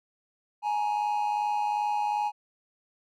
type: tone pair together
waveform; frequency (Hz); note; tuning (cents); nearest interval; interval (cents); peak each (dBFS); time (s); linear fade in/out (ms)
triangle; 837.4 / 940; G#5 / A#5; +14 / +14; major second; 200; -24 / -31; 0.62-2.32; 50
effects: none